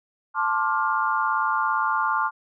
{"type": "chord", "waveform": "sine", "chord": "D minor seventh", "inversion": "second", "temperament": "just", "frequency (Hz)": [881, 1057.2, 1174.7, 1409.6], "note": ["A5", "C6", "D6", "F6"], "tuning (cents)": [2, 18, 0, 16], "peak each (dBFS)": -26, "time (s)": [0.34, 2.31], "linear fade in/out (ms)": 50, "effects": []}